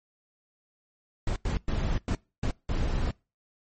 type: noise bursts at uneven times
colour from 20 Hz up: brown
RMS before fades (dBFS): -27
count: 6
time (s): 1.27-1.36 / 1.45-1.57 / 1.68-1.98 / 2.08-2.15 / 2.43-2.51 / 2.69-3.11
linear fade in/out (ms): 2
effects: noise-tail reverb RT60 0.3 s tail -25 dB re dry + MP3 32 kbps